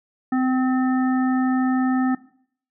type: harmonic tone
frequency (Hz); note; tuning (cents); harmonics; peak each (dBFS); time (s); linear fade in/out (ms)
257.6; C4; -27; 1 / 3 / 5 / 7; -18 / -28 / -32 / -35; 0.32-2.15; 5
effects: noise-tail reverb RT60 0.6 s tail -18 dB re dry